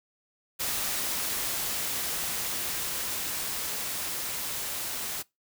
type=noise with level ramp; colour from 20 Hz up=white; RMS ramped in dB=-30 to -34 dBFS; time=0.59-5.23 s; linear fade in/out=20 ms; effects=noise-tail reverb RT60 0.2 s tail -23 dB re dry